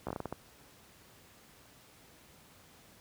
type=slowing click train; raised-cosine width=1 ms; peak=-22 dBFS; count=8; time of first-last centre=0.07-0.326 s; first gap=15 ms; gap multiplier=1.29; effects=pink hiss -59 dBFS RMS until 3 s + high-pass 60 Hz 12 dB/octave